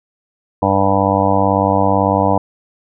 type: harmonic tone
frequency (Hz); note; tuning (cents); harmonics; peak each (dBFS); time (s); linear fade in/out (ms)
98; G2; 0; 1 / 2 / 3 / 5 / 6 / 7 / 8 / 9 / 10; -20 / -20 / -20 / -20 / -20 / -20 / -20 / -20 / -20; 0.62-2.38; 5
effects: none